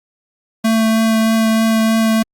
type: tone with vibrato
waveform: square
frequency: 222.8 Hz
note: A3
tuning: 22 cents sharp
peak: -12 dBFS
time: 0.64-2.23 s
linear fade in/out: 10 ms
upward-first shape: triangle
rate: 3.2 Hz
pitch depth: 11 cents each way
effects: Opus 48 kbps